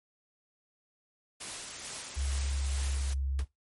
white noise with tremolo, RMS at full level -39 dBFS, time 1.4-3.14 s, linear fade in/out 10 ms, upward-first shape sine, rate 2.3 Hz, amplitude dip 30%
sine tone with pitch glide, 68.5 to 67.64 Hz, C#2 to C#2, -20 to -42 cents, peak -29 dBFS, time 2.16-3.45 s, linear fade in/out 20 ms, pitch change -22 cents, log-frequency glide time 2.6-3.28 s
pink noise with exponential decay, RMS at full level -38 dBFS, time 3.39-3.48 s, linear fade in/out 1 ms, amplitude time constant 18 ms
effects noise-tail reverb RT60 0.2 s tail -22 dB re dry + MP3 48 kbps

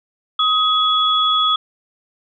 sine tone pair together, 1260 / 3372 Hz, D#6 / G#7, +21 / +26 cents, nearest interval octave + perfect fourth, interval 1705 cents, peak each -16 dBFS, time 0.39-1.56 s, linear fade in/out 5 ms, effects none

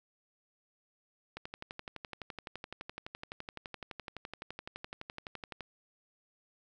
click train, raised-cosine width 0.3 ms, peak -25 dBFS, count 51, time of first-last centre 1.37-5.607 s, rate 11.8 Hz, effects none

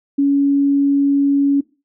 sine tone, 280.5 Hz, C#4, 21 cents sharp, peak -11 dBFS, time 0.18-1.61 s, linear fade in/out 10 ms, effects noise-tail reverb RT60 0.3 s tail -20 dB re dry

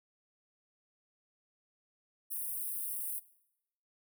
white high-pass noise, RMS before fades -38 dBFS, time 2.3-3.2 s, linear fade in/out 20 ms, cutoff 8900 Hz, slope 96 dB/octave, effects noise-tail reverb RT60 0.8 s tail -19 dB re dry

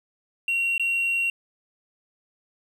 triangle tone with dropouts, 2745 Hz, F7, 31 cents flat, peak -19 dBFS, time 0.48-1.3 s, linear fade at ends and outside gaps 2 ms, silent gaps 0.78-0.796 s, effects tanh soft clip ceiling -16 dBFS + 10-bit

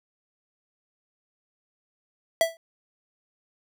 square tone with exponential decay, 659.3 Hz, E5, in tune, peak -15 dBFS, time 2.41-2.57 s, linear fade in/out 1 ms, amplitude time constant 34 ms, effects none

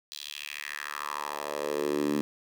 10% pulse tone with high-pass filter sweep, 73.42 Hz, D2, in tune, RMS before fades -33 dBFS, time 0.12-2.21 s, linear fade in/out 0 ms, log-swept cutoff 4100 to 240 Hz, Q 3, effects none

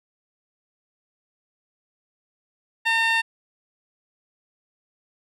15% pulse tone with band-pass filter, 908 Hz, A#5, 46 cents flat, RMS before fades -21 dBFS, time 2.85-3.22 s, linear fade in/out 20 ms, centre 2000 Hz, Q 0.96, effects none

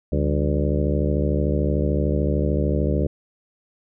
harmonic tone with a mistuned harmonic, 73.42 Hz, D2, in tune, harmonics 1 / 2 / 3 / 4 / 5 / 6 / 7 / 8, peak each -22 / -25 / -27 / -28 / -29 / -30 / -30 / -31 dBFS, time 0.12-3.07 s, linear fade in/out 5 ms, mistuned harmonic 3, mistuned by -140 cents, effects none

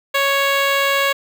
10% pulse tone with notch filter, 554.4 Hz, C#5, in tune, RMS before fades -17 dBFS, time 0.14-1.13 s, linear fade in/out 10 ms, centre 9400 Hz, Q 1.2, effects none

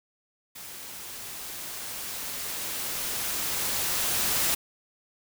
white noise with level ramp, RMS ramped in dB -42 to -25 dBFS, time 0.55-4.55 s, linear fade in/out 10 ms, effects none

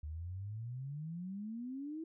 sine exponential sweep, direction up, 73.42 to 329.6 Hz, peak -40 dBFS, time 0.03-2.04 s, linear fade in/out 5 ms, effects none

